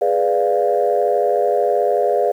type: chord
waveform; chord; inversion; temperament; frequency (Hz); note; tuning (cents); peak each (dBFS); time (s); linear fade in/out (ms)
sine; G# diminished seventh; none; equal; 415.3 / 493.9 / 587.3 / 698.5; G#4 / B4 / D5 / F5; 0 / 0 / 0 / 0; -19; 0.01-2.32; 10
effects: tanh soft clip ceiling -5 dBFS + 8-bit

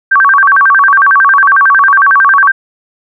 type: tone with vibrato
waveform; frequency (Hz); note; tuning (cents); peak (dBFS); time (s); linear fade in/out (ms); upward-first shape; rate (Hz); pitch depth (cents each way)
sine; 1330; E6; +15; -3; 0.11-2.52; 10; square; 11; 290
effects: none

